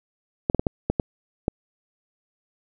clicks, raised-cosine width 2 ms, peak -7 dBFS, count 7, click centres 0.499 / 0.547 / 0.595 / 0.668 / 0.9 / 0.998 / 1.481 s, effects none

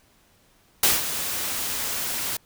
white noise with ADSR envelope, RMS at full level -17 dBFS, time 0.83-2.37 s, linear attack 4 ms, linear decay 180 ms, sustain -11 dB, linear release 5 ms, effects pink hiss -60 dBFS RMS until 2.45 s

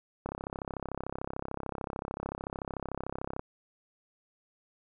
click train, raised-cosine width 1 ms, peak -21 dBFS, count 106, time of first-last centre 0.26-3.394 s, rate 33.5 Hz, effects none

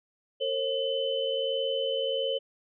sine tone cluster, 457.6 / 539 / 3034 Hz, A#4 / C#5 / F#7, -32 / -49 / +43 cents, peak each -32 / -29 / -32 dBFS, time 0.4-2.39 s, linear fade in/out 20 ms, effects none

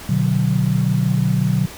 sine chord, B minor, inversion none, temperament equal with one note detuned, 123.47 / 148.97 / 185 Hz, B2 / D3 / F#3, 0 / +25 / 0 cents, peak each -19 dBFS, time 0.09-1.66 s, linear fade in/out 5 ms, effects pink hiss -36 dBFS RMS until 1.77 s

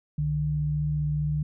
sine tone pair together, 64.82 / 149.6 Hz, C2 / D3, -16 / +32 cents, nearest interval octave + major second, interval 1448 cents, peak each -33 / -24 dBFS, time 0.18-1.43 s, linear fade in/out 5 ms, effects none

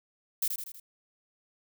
violet noise with echo, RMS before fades -28 dBFS, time 0.42-0.48 s, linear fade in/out 5 ms, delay 80 ms, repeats 4, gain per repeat -5 dB, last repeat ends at 0.8 s, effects none

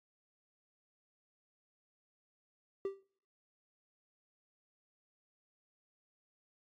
triangle tone with exponential decay, 391 Hz, G4, 4 cents flat, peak -29 dBFS, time 2.85-3.03 s, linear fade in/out 2 ms, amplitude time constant 39 ms, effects noise-tail reverb RT60 0.6 s tail -25 dB re dry + AAC 32 kbps

